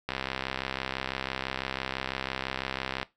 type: click train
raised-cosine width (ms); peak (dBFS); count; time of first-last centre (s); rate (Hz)
0.3; -14; 195; 0.09-3.029; 66
effects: noise-tail reverb RT60 0.2 s tail -18 dB re dry